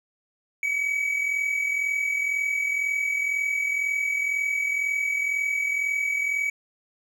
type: tone pair together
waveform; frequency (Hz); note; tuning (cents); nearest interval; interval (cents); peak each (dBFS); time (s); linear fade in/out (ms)
triangle; 2236 / 2278; C#7 / C#7; +14 / +47; unison; 33; -30 / -22; 0.63-6.5; 2
effects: none